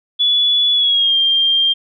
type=tone with pitch glide; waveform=sine; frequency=3420 to 3191 Hz; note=A7 to G7; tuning=-50 to +30 cents; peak=-11 dBFS; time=0.19-1.74 s; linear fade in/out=20 ms; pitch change=-120 cents; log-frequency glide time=0.74-1.16 s; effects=none